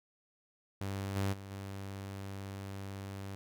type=tone with level steps; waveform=sawtooth; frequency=98 Hz; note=G2; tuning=in tune; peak=-32 / -27 / -41 / -37 dBFS; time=0.81-3.35 s; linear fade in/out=0 ms; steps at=1.15 / 1.32 / 1.5 s; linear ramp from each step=20 ms; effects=none